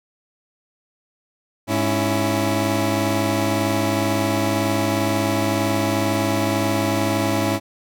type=tone cluster; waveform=20% pulse; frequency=103.1 / 277.8 / 331.3 Hz; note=G#2 / C#4 / E4; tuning=-12 / +4 / +9 cents; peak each=-18 dBFS; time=1.67-7.6 s; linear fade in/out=50 ms; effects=none